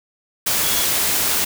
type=tone in noise; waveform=sine; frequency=3358 Hz; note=G#7; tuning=18 cents sharp; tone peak=-27 dBFS; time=0.64-0.85 s; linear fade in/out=10 ms; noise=white; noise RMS=-19 dBFS; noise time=0.46-1.45 s; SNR=-11 dB; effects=none